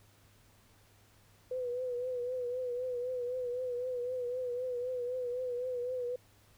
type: tone with vibrato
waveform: sine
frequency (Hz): 497.3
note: B4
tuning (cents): +12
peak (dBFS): -33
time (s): 1.51-6.16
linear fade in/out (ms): 5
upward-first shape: triangle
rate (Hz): 3.9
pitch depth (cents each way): 63
effects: added 102 Hz sine -65 dBFS peak until 6.57 s + pink hiss -65 dBFS RMS until 6.57 s